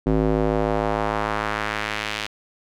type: tone with band-pass filter sweep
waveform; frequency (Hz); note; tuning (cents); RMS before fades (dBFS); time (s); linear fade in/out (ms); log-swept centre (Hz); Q
square; 53.3; G#1; +46; -23; 0.06-2.27; 10; 310 to 3100; 1.2
effects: none